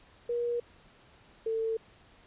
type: tone pair in turn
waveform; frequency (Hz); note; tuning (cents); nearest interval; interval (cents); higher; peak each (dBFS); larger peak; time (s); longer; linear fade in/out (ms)
sine; 476.9 / 447.8; A#4 / A4; +39 / +30; minor second; 109; first; -28; neither; 0.29-0.6 / 1.46-1.77; neither; 5
effects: pink hiss -59 dBFS RMS until 2.26 s + resampled to 8000 Hz